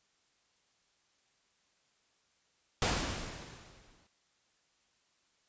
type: noise with exponential decay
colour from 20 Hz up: pink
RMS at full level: -28 dBFS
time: 2.82-4.07 s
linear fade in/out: 1 ms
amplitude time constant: 270 ms
effects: white hiss -73 dBFS RMS until 5.48 s + resampled to 16000 Hz